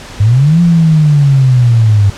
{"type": "linear two-way sweep", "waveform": "sine", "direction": "up then down", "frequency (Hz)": [98, 173.9, 98], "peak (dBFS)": -4, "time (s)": [0.2, 2.1], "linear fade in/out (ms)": 5, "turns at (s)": 0.61, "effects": ["pink hiss -29 dBFS RMS until 2.17 s", "low-pass 7000 Hz 12 dB/octave"]}